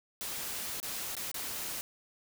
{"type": "noise with dropouts", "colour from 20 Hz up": "white", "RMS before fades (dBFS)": -38, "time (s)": [0.21, 1.81], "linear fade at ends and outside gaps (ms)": 0, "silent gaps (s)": [[0.801, 0.829], [1.152, 1.167], [1.315, 1.343]], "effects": []}